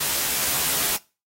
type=noise with comb filter; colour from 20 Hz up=white; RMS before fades=-23 dBFS; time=0-0.97 s; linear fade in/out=10 ms; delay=14 ms; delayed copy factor=+0.85; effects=noise-tail reverb RT60 0.3 s tail -21 dB re dry + AAC 48 kbps